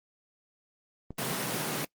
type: click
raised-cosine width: 2 ms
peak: -23 dBFS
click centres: 1.106 s
type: high-pass noise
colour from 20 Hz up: pink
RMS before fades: -32 dBFS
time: 1.18-1.85 s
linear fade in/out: 5 ms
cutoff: 120 Hz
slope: 96 dB/octave
effects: noise-tail reverb RT60 0.1 s tail -24 dB re dry + Opus 24 kbps